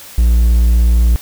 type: tone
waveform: triangle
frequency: 58.27 Hz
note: A#1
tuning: in tune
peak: -5 dBFS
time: 0.18-1.16 s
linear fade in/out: 0 ms
effects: white hiss -35 dBFS RMS until 1.21 s